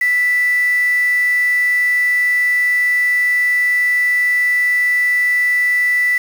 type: tone with quantisation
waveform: sine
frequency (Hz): 1975.5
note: B6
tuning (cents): 0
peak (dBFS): -12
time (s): 0.01-6.18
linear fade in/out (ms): 5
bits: 5
effects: none